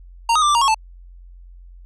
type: tone with pitch steps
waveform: square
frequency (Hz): 926 / 1250 / 1184 / 1175 / 938 / 1096 / 879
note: A#5 / D#6 / D6 / D6 / A#5 / C#6 / A5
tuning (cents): -12 / +8 / +14 / +1 / +11 / -20 / -2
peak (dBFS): -14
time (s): 0.29-0.745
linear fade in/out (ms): 5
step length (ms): 65
effects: added 44 Hz sine -39 dBFS peak until 1.85 s + resampled to 22050 Hz